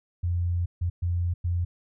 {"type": "tone bursts at uneven times", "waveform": "sine", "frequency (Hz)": 87.31, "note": "F2", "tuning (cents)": 0, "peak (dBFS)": -23, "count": 4, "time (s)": [[0.23, 0.66], [0.81, 0.9], [1.02, 1.34], [1.44, 1.65]], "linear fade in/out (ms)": 10, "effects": []}